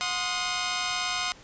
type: chord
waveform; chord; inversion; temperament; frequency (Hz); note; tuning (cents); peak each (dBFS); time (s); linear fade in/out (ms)
10% pulse; C diminished; second; equal with one note detuned; 723.9 / 1046.5 / 1244.5; Gb5 / C6 / Eb6; -38 / 0 / 0; -23; 0.01-1.32; 0
effects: pink hiss -51 dBFS RMS until 1.43 s + resampled to 16000 Hz